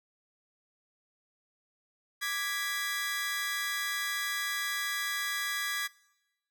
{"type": "chord", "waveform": "sawtooth", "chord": "G# diminished", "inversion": "second", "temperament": "equal", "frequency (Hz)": [1174.7, 1661.2, 1975.5], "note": ["D6", "G#6", "B6"], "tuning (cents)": [0, 0, 0], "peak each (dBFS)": [-36, -30, -32], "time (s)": [2.21, 5.88], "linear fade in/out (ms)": 20, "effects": ["noise-tail reverb RT60 1.0 s tail -23 dB re dry"]}